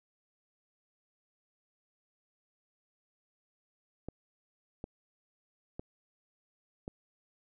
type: clicks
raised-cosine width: 2 ms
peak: -26 dBFS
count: 4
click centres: 4.086 / 4.841 / 5.795 / 6.879 s
effects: none